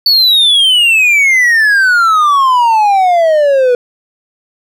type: exponential sweep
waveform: triangle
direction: down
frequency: 4512 to 483.5 Hz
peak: -4 dBFS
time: 0.06-3.75 s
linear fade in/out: 2 ms
effects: none